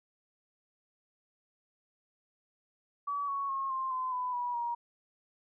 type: tone with pitch steps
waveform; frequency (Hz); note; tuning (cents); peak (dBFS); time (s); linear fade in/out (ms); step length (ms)
sine; 1142 / 1112.1 / 1082.9 / 1054.5 / 1026.9 / 999.9 / 973.7 / 948.2; D6 / C#6 / C#6 / C6 / C6 / B5 / B5 / A#5; -49 / +5 / -41 / +13 / -33 / +21 / -25 / +29; -31; 3.07-4.75; 10; 210
effects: none